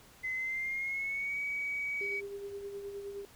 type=tone with pitch glide; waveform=sine; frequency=2043 to 2267 Hz; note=C7 to C#7; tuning=-42 to +38 cents; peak=-32 dBFS; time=0.23-2.21 s; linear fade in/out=20 ms; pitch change=+180 cents; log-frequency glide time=0.34-1.39 s
type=tone with tremolo; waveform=sine; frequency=400.6 Hz; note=G4; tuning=38 cents sharp; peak=-37 dBFS; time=2.01-3.25 s; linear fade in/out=0 ms; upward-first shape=sine; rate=9.6 Hz; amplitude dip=45%
effects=tanh soft clip ceiling -26 dBFS + pink hiss -58 dBFS RMS until 3.35 s